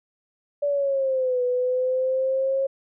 sine linear two-way sweep, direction down then up, 580 to 493.9 to 543 Hz, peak -20 dBFS, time 0.62-2.67 s, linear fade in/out 10 ms, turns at 1.43 s, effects none

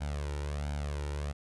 sawtooth tone with flanger, 72.8 Hz, D2, 15 cents flat, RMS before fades -35 dBFS, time 0-1.33 s, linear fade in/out 20 ms, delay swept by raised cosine 1.3 to 2.18 ms, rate 1.4 Hz, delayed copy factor +0.7, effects resampled to 24000 Hz

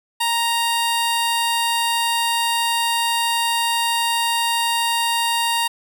15% pulse tone with notch filter, 932.3 Hz, A#5, in tune, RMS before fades -20 dBFS, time 0.2-5.68 s, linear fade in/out 10 ms, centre 2100 Hz, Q 1.9, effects none

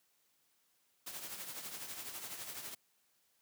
white noise with tremolo, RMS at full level -43 dBFS, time 1.06-2.75 s, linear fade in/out 10 ms, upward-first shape triangle, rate 12 Hz, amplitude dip 60%, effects white hiss -75 dBFS RMS until 3.41 s + high-pass 100 Hz 12 dB/octave

